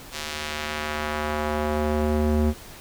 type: tone with band-pass filter sweep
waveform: square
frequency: 75.6 Hz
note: D#2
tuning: 49 cents flat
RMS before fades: -25 dBFS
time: 0.11-2.54 s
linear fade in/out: 50 ms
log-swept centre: 5000 to 230 Hz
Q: 0.72
effects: pink hiss -43 dBFS RMS until 2.8 s